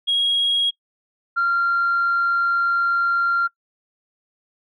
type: tone pair in turn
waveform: sine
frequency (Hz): 3292 / 1384.1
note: G#7 / F6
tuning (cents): -16 / -16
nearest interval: octave + minor third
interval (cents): 1500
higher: first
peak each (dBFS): -15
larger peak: neither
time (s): 0.07-0.71 / 1.36-3.48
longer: second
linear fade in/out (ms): 20
effects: noise-tail reverb RT60 0.1 s tail -23 dB re dry + tanh soft clip ceiling -13 dBFS